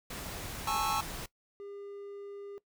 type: noise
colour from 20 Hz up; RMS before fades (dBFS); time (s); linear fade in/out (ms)
pink; -41; 0.1-1.26; 5
type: chord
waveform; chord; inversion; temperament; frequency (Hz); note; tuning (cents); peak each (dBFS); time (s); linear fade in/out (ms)
square; A major seventh; third; just; 825 / 880 / 1100 / 1320; G#5 / A5 / C#6 / E6; -12 / 0 / -14 / +2; -36; 0.67-1.01; 5
type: tone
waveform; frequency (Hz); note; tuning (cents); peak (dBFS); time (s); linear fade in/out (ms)
triangle; 402.7; G4; +47; -40; 1.6-2.58; 0
effects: noise-tail reverb RT60 0.1 s tail -19 dB re dry